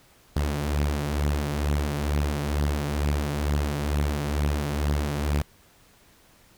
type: beating tone pair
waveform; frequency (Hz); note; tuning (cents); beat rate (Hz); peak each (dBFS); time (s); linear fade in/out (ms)
sawtooth; 71.3 / 73.5; C#2 / D2; +49 / +2; 2.2; -25 / -21; 0.36-5.42; 5
effects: pink hiss -57 dBFS RMS until 6.57 s